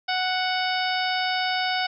harmonic tone with a mistuned harmonic, 740 Hz, F#5, in tune, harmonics 1 / 2 / 3 / 4 / 5 / 6 / 7, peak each -26 / -29 / -31 / -32 / -33 / -34 / -34 dBFS, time 0.08-1.87 s, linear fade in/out 10 ms, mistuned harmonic 6, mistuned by +55 cents, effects none

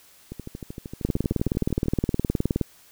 two click trains, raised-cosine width 3 ms, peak -21 / -9 dBFS, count 21 / 31, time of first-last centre 0.32-1.858 / 1.05-2.612 s, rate 13 / 19.2 Hz, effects white hiss -54 dBFS RMS until 2.91 s

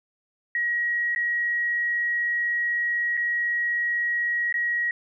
sine tone with dropouts, 1902 Hz, A#6, 34 cents sharp, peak -22 dBFS, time 0.55-4.91 s, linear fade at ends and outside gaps 2 ms, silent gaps 1.149-1.16 / 3.17-3.174 / 4.526-4.541 s, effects none

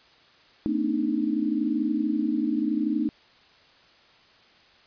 sine tone cluster, 223.7 / 254.9 / 287.5 / 308.3 Hz, A3 / C4 / D4 / D#4, +29 / -45 / -37 / -16 cents, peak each -28 / -30 / -30 / -26 dBFS, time 0.66-3.09 s, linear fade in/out 0 ms, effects white hiss -56 dBFS RMS until 4.86 s + resampled to 11025 Hz

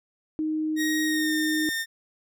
sine tone, 311.1 Hz, D#4, in tune, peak -24 dBFS, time 0.39-1.69 s, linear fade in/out 0 ms
sawtooth tone with pitch glide, 1880 to 1818.1 Hz, A#6 to A#6, +14 to -44 cents, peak -23 dBFS, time 0.76-1.86 s, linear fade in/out 50 ms, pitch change -58 cents, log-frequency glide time 1.04-1.34 s
effects none

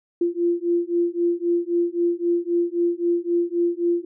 sine beating tone pair, 343.3 / 347.1 Hz, F4 / F4, -30 / -11 cents, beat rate 3.8 Hz, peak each -22 dBFS, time 0.21-4.05 s, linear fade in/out 5 ms, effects none

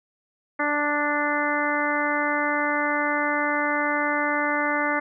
harmonic tone, 293.7 Hz, D4, in tune, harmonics 1 / 2 / 3 / 4 / 5 / 6 / 7, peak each -29 / -29 / -29 / -29 / -29 / -29 / -29 dBFS, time 0.59-5 s, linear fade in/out 10 ms, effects none

